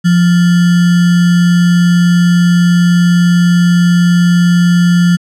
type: tone with sample-and-hold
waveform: sine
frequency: 174.61 Hz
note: F3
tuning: in tune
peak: -5 dBFS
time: 0.04-5.17 s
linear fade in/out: 20 ms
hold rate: 1575 Hz
effects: low-pass 9000 Hz 12 dB/octave